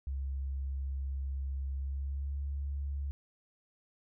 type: tone with pitch glide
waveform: sine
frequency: 67.8 to 70.23 Hz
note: C#2 to C#2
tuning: -38 to +23 cents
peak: -33 dBFS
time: 0.07-3.11 s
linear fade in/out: 0 ms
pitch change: +61 cents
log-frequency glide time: 1.75-2.4 s
effects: none